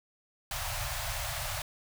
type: band-stop noise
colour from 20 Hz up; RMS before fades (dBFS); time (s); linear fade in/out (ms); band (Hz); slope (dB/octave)
pink; -35; 0.51-1.62; 2; 140 to 560; 96
effects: none